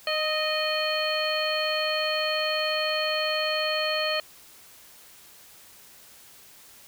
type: harmonic tone with a mistuned harmonic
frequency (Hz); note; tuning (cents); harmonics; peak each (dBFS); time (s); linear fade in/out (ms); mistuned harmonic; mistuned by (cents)
617; D#5; -15; 1 / 2 / 3 / 4 / 5 / 7; -28 / -33 / -33 / -32 / -32 / -31; 0.07-4.2; 2; 2; +31
effects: white hiss -51 dBFS RMS until 6.87 s